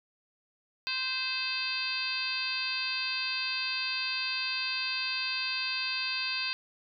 harmonic tone with a mistuned harmonic, 520 Hz, C5, 11 cents flat, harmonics 2 / 3 / 4 / 5 / 6 / 7 / 8 / 9, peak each -43 / -40 / -45 / -34 / -44 / -40 / -38 / -35 dBFS, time 0.87-6.53 s, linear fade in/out 0 ms, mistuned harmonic 4, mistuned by -21 cents, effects none

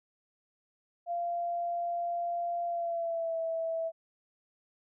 sine tone with pitch glide, 691 to 656 Hz, F5 to E5, -19 to -9 cents, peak -30 dBFS, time 1.06-3.92 s, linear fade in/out 50 ms, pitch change -90 cents, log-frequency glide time 2.66-3.38 s, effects none

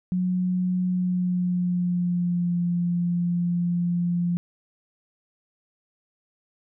sine tone with pitch glide, 182 to 174.18 Hz, F#3 to F3, -28 to -4 cents, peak -21 dBFS, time 0.12-4.37 s, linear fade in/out 0 ms, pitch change -76 cents, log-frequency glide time 0.87-2.57 s, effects none

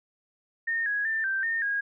sine tone with pitch steps, 1831 / 1662 / 1785 / 1566 / 1825 / 1637 Hz, A#6 / G#6 / A6 / G6 / A#6 / G#6, -32 / +1 / +24 / -2 / -37 / -25 cents, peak -25 dBFS, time 0.67-1.81 s, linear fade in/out 10 ms, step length 190 ms, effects none

